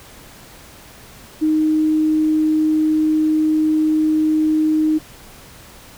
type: tone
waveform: sine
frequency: 310.7 Hz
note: D#4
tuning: 2 cents flat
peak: -13 dBFS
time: 1.41-4.99 s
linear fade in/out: 20 ms
effects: pink hiss -42 dBFS RMS until 5.97 s